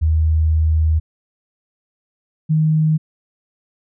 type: tone pair in turn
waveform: sine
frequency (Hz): 79 / 156.19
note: D#2 / D#3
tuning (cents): +27 / +7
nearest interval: octave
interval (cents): 1180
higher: second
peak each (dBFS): -12 / -12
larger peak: neither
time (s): 0.01-1 / 2.49-2.98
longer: first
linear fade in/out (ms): 20
effects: none